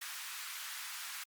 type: high-pass noise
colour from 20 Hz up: pink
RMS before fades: -44 dBFS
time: 0.01-1.24 s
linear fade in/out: 10 ms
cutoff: 1200 Hz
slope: 24 dB/octave
effects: Opus 48 kbps